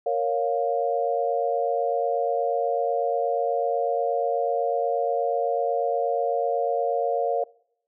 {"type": "chord", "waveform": "sine", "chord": "Bb minor", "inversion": "none", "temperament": "equal with one note detuned", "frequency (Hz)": [466.2, 554.4, 703.7], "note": ["Bb4", "Db5", "F5"], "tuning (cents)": [0, 0, 13], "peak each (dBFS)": -26, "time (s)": [0.06, 7.44], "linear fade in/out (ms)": 5, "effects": ["noise-tail reverb RT60 0.7 s tail -24 dB re dry"]}